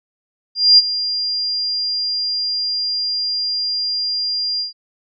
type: tone with ADSR envelope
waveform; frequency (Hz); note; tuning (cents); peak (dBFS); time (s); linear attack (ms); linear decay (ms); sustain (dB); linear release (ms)
sine; 4800; D8; +37; -4; 0.55-4.73; 230; 30; -14; 130
effects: none